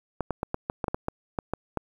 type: clicks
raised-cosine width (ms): 1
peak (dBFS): -13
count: 12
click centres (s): 0.207 / 0.307 / 0.431 / 0.544 / 0.699 / 0.842 / 0.882 / 0.945 / 1.084 / 1.388 / 1.536 / 1.773
effects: 8-bit